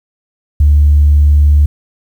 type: tone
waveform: sine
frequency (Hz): 73.42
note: D2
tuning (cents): 0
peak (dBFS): -3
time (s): 0.6-1.66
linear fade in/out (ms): 5
effects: tanh soft clip ceiling 0 dBFS + 7-bit